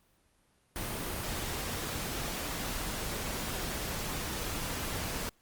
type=noise; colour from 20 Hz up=pink; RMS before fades=-36 dBFS; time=0.76-5.29 s; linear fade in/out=0 ms; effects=pink hiss -69 dBFS RMS until 5.41 s + Opus 32 kbps